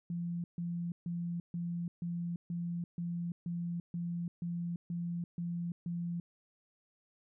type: tone bursts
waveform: sine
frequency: 172 Hz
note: F3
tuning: 26 cents flat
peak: -34 dBFS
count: 13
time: 0.1-6.2 s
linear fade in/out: 2 ms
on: 340 ms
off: 140 ms
effects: none